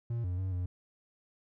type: tone with pitch steps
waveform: triangle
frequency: 117.5 / 89.8 / 94.1 / 89.8 Hz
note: A#2 / F2 / F#2 / F2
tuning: +14 / +49 / +30 / +49 cents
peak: -29 dBFS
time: 0.1-0.66 s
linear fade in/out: 5 ms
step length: 140 ms
effects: none